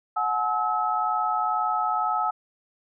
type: tone cluster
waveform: sine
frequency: 732 / 854 / 1291 Hz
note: F#5 / G#5 / E6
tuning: -19 / +48 / -37 cents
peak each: -28 / -27 / -25 dBFS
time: 0.16-2.31 s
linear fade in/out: 10 ms
effects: none